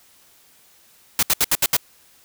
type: noise bursts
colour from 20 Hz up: white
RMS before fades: -17 dBFS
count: 6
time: 1.19-1.768 s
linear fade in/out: 2 ms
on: 38 ms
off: 70 ms
effects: white hiss -54 dBFS RMS until 2.24 s